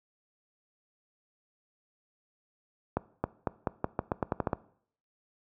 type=accelerating click train; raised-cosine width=1 ms; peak=-13 dBFS; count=12; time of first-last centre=2.97-4.532 s; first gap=270 ms; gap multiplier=0.86; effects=noise-tail reverb RT60 0.6 s tail -20 dB re dry + high-pass 60 Hz 12 dB/octave